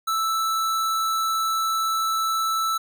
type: tone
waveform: square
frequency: 1318.5 Hz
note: E6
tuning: in tune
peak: -22 dBFS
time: 0.07-2.78 s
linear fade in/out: 10 ms
effects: none